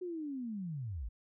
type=linear sweep; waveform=sine; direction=down; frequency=370.3 to 46.45 Hz; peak=-37 dBFS; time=0.01-1.09 s; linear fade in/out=10 ms; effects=none